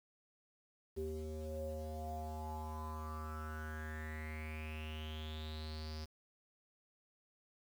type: tone with low-pass filter sweep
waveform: square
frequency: 77.8 Hz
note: D#2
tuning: in tune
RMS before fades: -44 dBFS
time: 0.96-6.06 s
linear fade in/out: 20 ms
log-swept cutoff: 390 to 5100 Hz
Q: 9.1
effects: 10-bit